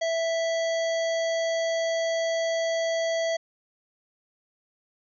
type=harmonic tone with a mistuned harmonic; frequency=659.3 Hz; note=E5; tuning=in tune; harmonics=1 / 3 / 5 / 7 / 9 / 10; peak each=-24 / -34 / -38 / -41 / -43 / -44 dBFS; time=0.01-3.37 s; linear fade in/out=10 ms; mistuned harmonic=7; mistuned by=-24 cents; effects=none